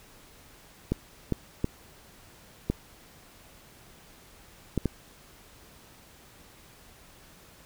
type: clicks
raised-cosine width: 3 ms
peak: -12 dBFS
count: 6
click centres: 0.92 / 1.323 / 1.644 / 2.7 / 4.777 / 4.857 s
effects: pink hiss -54 dBFS RMS until 7.65 s